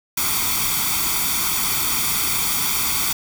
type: noise with comb filter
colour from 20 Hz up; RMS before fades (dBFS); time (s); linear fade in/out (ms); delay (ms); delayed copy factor
white; -21; 0.17-3.13; 5; 0.87; +0.75
effects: none